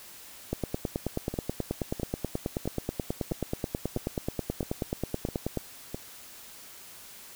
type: two click trains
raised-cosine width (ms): 2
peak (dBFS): -15 / -20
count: 48 / 8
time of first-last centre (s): 0.53-5.573 / 1.34-5.945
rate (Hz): 9.32 / 1.52
effects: white hiss -48 dBFS RMS until 7.35 s